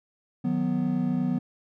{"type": "chord", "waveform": "triangle", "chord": "B major", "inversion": "first", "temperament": "equal with one note detuned", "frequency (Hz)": [155.56, 183.93, 246.9], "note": ["D#3", "F#3", "B3"], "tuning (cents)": [0, -10, 0], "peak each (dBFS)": [-29, -26, -24], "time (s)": [0.44, 1.39], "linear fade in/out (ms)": 10, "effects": []}